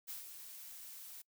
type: noise with ADSR envelope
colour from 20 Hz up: blue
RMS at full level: -44 dBFS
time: 0.07-1.22 s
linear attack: 25 ms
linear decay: 140 ms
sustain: -7 dB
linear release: 8 ms
effects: noise-tail reverb RT60 0.1 s tail -24 dB re dry